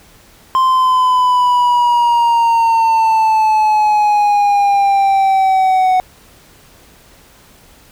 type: exponential sweep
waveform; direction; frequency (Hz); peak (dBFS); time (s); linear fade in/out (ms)
triangle; down; 1046.5 to 740; -7; 0.55-6; 0
effects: pink hiss -45 dBFS RMS until 7.91 s